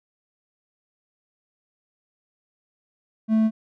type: tone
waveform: triangle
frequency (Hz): 220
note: A3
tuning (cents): 0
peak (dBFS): -14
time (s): 3.28-3.51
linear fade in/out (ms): 50
effects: none